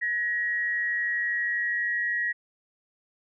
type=tone pair together; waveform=sine; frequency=1696 / 1903.7 Hz; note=G#6 / A#6; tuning=+36 / +36 cents; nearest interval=major second; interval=200 cents; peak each=-34 / -25 dBFS; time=0.01-2.33 s; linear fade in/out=20 ms; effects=none